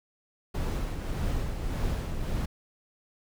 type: noise with tremolo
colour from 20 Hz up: brown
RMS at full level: -28 dBFS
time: 0.54-2.46 s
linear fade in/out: 10 ms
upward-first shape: triangle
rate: 1.7 Hz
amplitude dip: 50%
effects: none